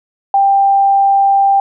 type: tone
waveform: sine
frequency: 790 Hz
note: G5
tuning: 13 cents sharp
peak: -7 dBFS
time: 0.34-1.6 s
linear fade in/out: 2 ms
effects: none